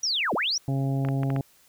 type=linear two-way sweep; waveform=sine; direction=down then up; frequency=5920 to 151.9 to 5920 Hz; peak=-23 dBFS; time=0.03-0.58 s; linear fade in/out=5 ms; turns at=0.34 s
type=harmonic tone; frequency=136 Hz; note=C#3; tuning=33 cents flat; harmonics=1 / 2 / 3 / 4 / 5 / 6; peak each=-24 / -30 / -39 / -41 / -38 / -44 dBFS; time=0.68-1.41 s; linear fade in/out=2 ms
type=clicks; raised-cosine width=0.5 ms; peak=-19 dBFS; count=5; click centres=1.05 / 1.087 / 1.233 / 1.303 / 1.363 s
effects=white hiss -59 dBFS RMS until 1.68 s